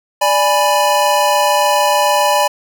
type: chord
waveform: square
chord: G# diminished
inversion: second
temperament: equal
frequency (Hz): 587.3 / 830.6 / 987.8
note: D5 / G#5 / B5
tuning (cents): 0 / 0 / 0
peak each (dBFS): -16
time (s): 0.21-2.48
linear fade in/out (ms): 10
effects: none